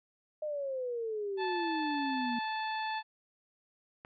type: exponential sweep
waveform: sine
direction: down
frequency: 618 to 233.1 Hz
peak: -33 dBFS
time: 0.42-2.39 s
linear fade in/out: 5 ms
type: harmonic tone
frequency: 874 Hz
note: A5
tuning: 12 cents flat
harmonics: 1 / 2 / 3 / 4 / 5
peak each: -34 / -40 / -44 / -46 / -48 dBFS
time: 1.37-3.03 s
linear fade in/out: 50 ms
type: click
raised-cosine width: 0.5 ms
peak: -32 dBFS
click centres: 4.049 s
effects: none